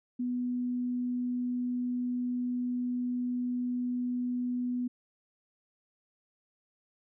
sine tone, 246.9 Hz, B3, in tune, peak -29 dBFS, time 0.19-4.88 s, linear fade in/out 10 ms, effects none

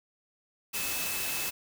sine tone in noise, 2604 Hz, E7, 22 cents flat, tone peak -38 dBFS, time 0.73-1.51 s, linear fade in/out 20 ms, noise white, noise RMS -33 dBFS, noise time 0.73-1.51 s, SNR -8 dB, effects none

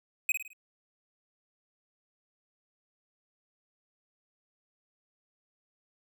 square tone with echo, 2521 Hz, D#7, 22 cents sharp, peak -24 dBFS, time 0.29-0.32 s, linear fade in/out 2 ms, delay 53 ms, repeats 4, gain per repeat -7 dB, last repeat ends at 0.532 s, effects none

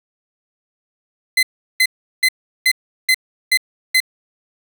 30% pulse tone bursts, 2047 Hz, C7, 38 cents flat, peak -8 dBFS, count 7, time 1.37-4.003 s, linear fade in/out 5 ms, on 59 ms, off 370 ms, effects none

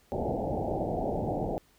white low-pass noise, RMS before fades -31 dBFS, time 0.12-1.58 s, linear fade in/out 0 ms, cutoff 820 Hz, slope 96 dB/octave, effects pink hiss -64 dBFS RMS until 1.78 s

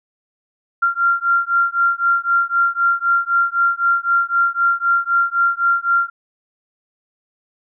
sine beating tone pair, 1381 / 1384.9 Hz, F6 / F6, -20 / -15 cents, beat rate 3.9 Hz, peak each -17 dBFS, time 0.82-6.1 s, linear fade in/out 10 ms, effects none

